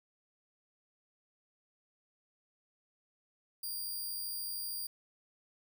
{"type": "tone with amplitude modulation", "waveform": "5% pulse", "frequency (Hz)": 4785, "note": "D8", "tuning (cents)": 32, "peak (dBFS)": -29, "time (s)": [3.63, 4.87], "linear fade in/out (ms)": 5, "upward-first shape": "sine", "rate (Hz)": 93, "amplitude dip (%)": 30, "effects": []}